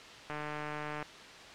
click train, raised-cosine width 0.5 ms, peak -24 dBFS, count 110, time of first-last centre 0.3-1.027 s, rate 150 Hz, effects white hiss -49 dBFS RMS until 1.54 s + low-pass 4000 Hz 12 dB/octave

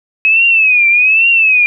sine tone with vibrato, 2552 Hz, D#7, 43 cents sharp, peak -6 dBFS, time 0.25-1.66 s, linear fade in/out 0 ms, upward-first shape triangle, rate 1.2 Hz, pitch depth 150 cents each way, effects none

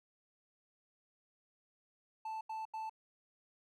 triangle tone bursts, 880 Hz, A5, in tune, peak -37 dBFS, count 3, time 2.25-2.896 s, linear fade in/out 5 ms, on 160 ms, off 83 ms, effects none

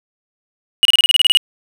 triangle tone bursts, 2900 Hz, F#7, 35 cents flat, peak -5 dBFS, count 11, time 0.83-1.372 s, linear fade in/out 0 ms, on 22 ms, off 30 ms, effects none

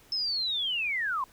sine linear sweep, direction down, 5274 to 990 Hz, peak -27 dBFS, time 0.12-1.24 s, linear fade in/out 2 ms, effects pink hiss -58 dBFS RMS until 1.32 s

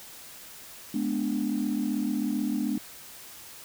sine chord, G# diminished, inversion none, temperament equal with one note detuned, 211 / 246.9 / 293.7 Hz, G#3 / B3 / D4, +28 / 0 / 0 cents, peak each -29 dBFS, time 0.94-2.78 s, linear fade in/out 5 ms, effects tanh soft clip ceiling -19 dBFS + white hiss -46 dBFS RMS until 3.64 s

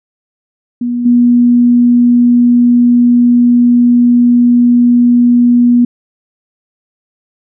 sine tone with level steps, 241.8 Hz, B3, 36 cents flat, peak -12 / -4 dBFS, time 0.81-5.85 s, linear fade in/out 5 ms, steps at 1.05 s, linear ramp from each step 10 ms, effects none

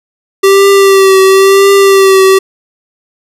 square tone with vibrato, 389.1 Hz, G4, 13 cents flat, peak -3 dBFS, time 0.43-2.39 s, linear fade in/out 10 ms, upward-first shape triangle, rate 0.97 Hz, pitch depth 35 cents each way, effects resampled to 32000 Hz + 7-bit

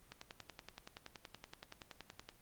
click train, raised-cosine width 0.2 ms, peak -30 dBFS, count 24, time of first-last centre 0.12-2.29 s, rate 10.6 Hz, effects pink hiss -66 dBFS RMS until 2.41 s + Opus 24 kbps

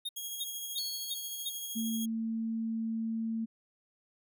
square tone bursts, 3694 Hz, A#7, 16 cents flat, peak -34 dBFS, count 5, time 0.05-1.495 s, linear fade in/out 10 ms, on 41 ms, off 310 ms
10% pulse tone with tremolo, 3286 Hz, G#7, 19 cents flat, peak -28 dBFS, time 0.16-2.06 s, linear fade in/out 10 ms, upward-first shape sine, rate 13 Hz, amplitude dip 30%
sine tone with exponential decay, 4400 Hz, C#8, 14 cents flat, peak -33 dBFS, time 0.78-1.8 s, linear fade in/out 1 ms, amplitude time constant 220 ms
sine tone, 224.9 Hz, A3, 38 cents sharp, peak -31 dBFS, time 1.75-3.46 s, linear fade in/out 20 ms
effects none

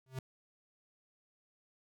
square tone with exponential growth, 130.81 Hz, C3, in tune, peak -35 dBFS, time 0.06-0.19 s, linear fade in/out 2 ms, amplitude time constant 28 ms, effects none

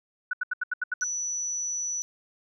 sine tone bursts, 1480 Hz, F#6, in tune, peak -24 dBFS, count 8, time 0.31-1.04 s, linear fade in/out 5 ms, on 23 ms, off 78 ms
sine tone, 5930 Hz, F#8, 3 cents sharp, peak -28 dBFS, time 1.01-2.02 s, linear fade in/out 0 ms
effects none

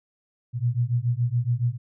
sine beating tone pair, 117.2 / 124.3 Hz, A#2 / B2, +10 / +12 cents, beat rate 7.1 Hz, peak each -24 dBFS, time 0.53-1.78 s, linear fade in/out 50 ms, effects none

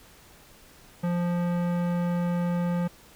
sine tone with tanh clipping, 174.61 Hz, F3, in tune, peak -26 dBFS, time 1.03-2.88 s, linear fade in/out 10 ms, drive 18 dB, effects pink hiss -53 dBFS RMS until 3.15 s

